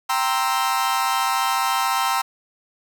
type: chord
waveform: 40% pulse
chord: C dominant seventh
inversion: second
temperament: equal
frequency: 784 / 932.3 / 1046.5 / 1318.5 Hz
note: G5 / Bb5 / C6 / E6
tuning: 0 / 0 / 0 / 0 cents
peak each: -24 dBFS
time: 0.09-2.22 s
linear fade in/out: 10 ms
effects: 8-bit

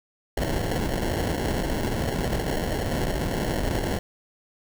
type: noise with sample-and-hold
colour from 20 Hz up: pink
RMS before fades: -26 dBFS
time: 0.37-3.99 s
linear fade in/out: 5 ms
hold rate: 1225 Hz
effects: none

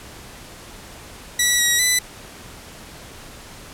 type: tone with pitch steps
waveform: 10% pulse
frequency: 1947 / 1913 / 1994 Hz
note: B6 / A#6 / B6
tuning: -25 / +44 / +16 cents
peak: -6 dBFS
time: 1.39-1.99 s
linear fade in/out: 5 ms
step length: 200 ms
effects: pink hiss -40 dBFS RMS until 3.73 s + low-pass 12000 Hz 12 dB/octave

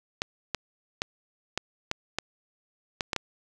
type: clicks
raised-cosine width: 0.2 ms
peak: -10 dBFS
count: 9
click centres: 0.219 / 0.547 / 1.019 / 1.576 / 1.914 / 2.186 / 3.008 / 3.132 / 3.163 s
effects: none

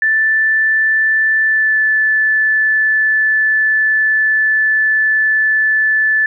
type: tone with pitch glide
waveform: sine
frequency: 1760 to 1744.8 Hz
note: A6 to A6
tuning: 0 to -15 cents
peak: -10 dBFS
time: 0.02-6.26 s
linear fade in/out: 2 ms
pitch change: -15 cents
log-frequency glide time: 1.45-1.79 s
effects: none

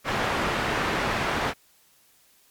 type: low-pass noise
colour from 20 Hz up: white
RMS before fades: -26 dBFS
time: 0.04-1.54 s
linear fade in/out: 50 ms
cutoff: 1700 Hz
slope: 12 dB/octave
effects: white hiss -60 dBFS RMS until 2.5 s + MP3 96 kbps

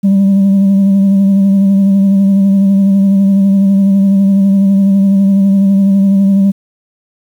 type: tone with vibrato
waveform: sine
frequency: 196 Hz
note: G3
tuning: in tune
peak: -3 dBFS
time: 0.03-6.52 s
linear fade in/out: 20 ms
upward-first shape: sine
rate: 12 Hz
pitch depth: 27 cents each way
effects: tanh soft clip ceiling -4 dBFS + 7-bit

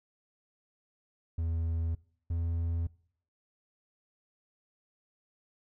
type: tone pair in turn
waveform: triangle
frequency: 82.41 / 83.9 Hz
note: E2 / E2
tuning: 0 / +31 cents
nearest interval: unison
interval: 31 cents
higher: second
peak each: -27 dBFS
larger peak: neither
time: 1.38-1.95 / 2.3-2.87 s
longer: neither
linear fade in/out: 5 ms
effects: noise-tail reverb RT60 0.6 s tail -23 dB re dry

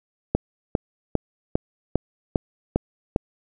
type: click train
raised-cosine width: 2 ms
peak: -5 dBFS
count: 8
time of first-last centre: 0.35-3.161 s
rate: 2.49 Hz
effects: none

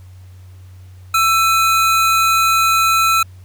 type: tone pair together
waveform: square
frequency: 1330.3 / 2499 Hz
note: E6 / D#7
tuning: +15 / +7 cents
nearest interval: major seventh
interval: 1092 cents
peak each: -13 / -19 dBFS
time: 1.14-3.23 s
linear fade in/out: 5 ms
effects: added 92 Hz sine -36 dBFS peak until 3.44 s + pink hiss -54 dBFS RMS until 3.44 s

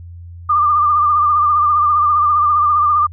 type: tone with vibrato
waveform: sine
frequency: 1195 Hz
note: D6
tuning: 30 cents sharp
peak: -10 dBFS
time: 0.49-3.07 s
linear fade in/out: 10 ms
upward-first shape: triangle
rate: 15 Hz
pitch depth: 57 cents each way
effects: added 86 Hz sine -31 dBFS peak until 3.12 s

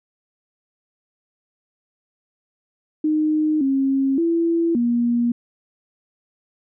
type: tone with pitch steps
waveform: sine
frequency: 307.9 / 270.4 / 334.7 / 238.1 Hz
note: D#4 / C#4 / E4 / A#3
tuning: -18 / -43 / +26 / +37 cents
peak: -16 dBFS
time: 3.04-5.32 s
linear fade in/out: 5 ms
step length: 570 ms
effects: none

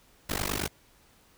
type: noise with amplitude modulation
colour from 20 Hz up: pink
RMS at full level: -27 dBFS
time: 0.29-0.68 s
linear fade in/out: 10 ms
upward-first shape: sine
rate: 49.5 Hz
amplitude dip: 100%
effects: pink hiss -61 dBFS RMS until 1.37 s

